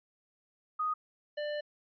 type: tone pair in turn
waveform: sine / square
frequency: 1244.5 / 593.6 Hz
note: D#6 / D5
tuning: 0 / +18 cents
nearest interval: octave + minor second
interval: 1282 cents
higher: first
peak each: -29 / -34 dBFS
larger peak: first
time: 0.79-0.94 / 1.37-1.61 s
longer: second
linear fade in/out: 10 ms
effects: resampled to 11025 Hz

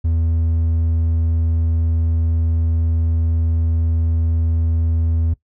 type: tone with hard clipping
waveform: sine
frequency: 82 Hz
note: E2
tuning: 9 cents flat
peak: -16 dBFS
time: 0.04-5.34 s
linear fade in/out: 10 ms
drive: 3 dB
effects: noise-tail reverb RT60 0.1 s tail -18 dB re dry

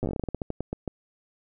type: slowing click train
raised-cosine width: 2 ms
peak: -16 dBFS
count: 18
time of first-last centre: 0.03-0.877 s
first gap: 8 ms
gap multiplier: 1.2
effects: none

